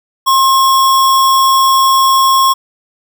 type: tone with sample-and-hold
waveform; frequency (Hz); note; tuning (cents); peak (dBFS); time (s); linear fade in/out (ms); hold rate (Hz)
sine; 1067; C6; +34; -6; 0.26-2.54; 20; 4410
effects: none